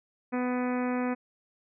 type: harmonic tone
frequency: 249.1 Hz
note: B3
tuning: 15 cents sharp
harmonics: 1 / 2 / 3 / 4 / 5 / 6 / 7 / 8 / 9 / 10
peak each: -28 / -34 / -38 / -40 / -42 / -44 / -45 / -46 / -47 / -48 dBFS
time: 0.32-1.15 s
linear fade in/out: 20 ms
effects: none